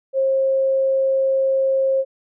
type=tone; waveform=sine; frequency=535 Hz; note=C5; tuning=38 cents sharp; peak=-15 dBFS; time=0.13-2.05 s; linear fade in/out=50 ms; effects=none